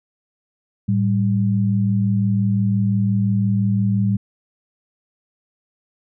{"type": "tone pair together", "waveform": "sine", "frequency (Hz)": [110.2, 196], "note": ["A2", "G3"], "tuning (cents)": [3, 0], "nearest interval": "minor seventh", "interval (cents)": 997, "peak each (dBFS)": -18, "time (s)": [0.88, 4.17], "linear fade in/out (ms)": 10, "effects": []}